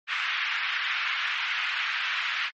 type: band-pass noise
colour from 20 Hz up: white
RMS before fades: -29 dBFS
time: 0.07-2.51 s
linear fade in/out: 50 ms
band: 1300 to 2800 Hz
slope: 24 dB/octave
effects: MP3 32 kbps